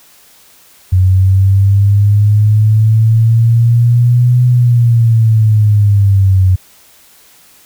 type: linear two-way sweep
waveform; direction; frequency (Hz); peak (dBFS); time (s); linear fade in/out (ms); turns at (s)
sine; up then down; 91.8 to 124.3 to 91.8; -5; 0.92-6.56; 10; 4.45
effects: white hiss -44 dBFS RMS until 7.65 s